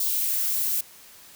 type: noise with high-pass filter sweep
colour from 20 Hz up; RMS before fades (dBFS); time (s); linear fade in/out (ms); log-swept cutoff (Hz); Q
violet; -25; 0-0.81; 5; 4100 to 380; 1.5
effects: white hiss -49 dBFS RMS until 1.35 s